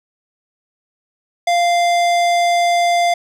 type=tone with hard clipping; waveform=sine; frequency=695 Hz; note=F5; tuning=9 cents flat; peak=-14 dBFS; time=1.47-3.14 s; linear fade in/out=5 ms; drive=17 dB; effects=none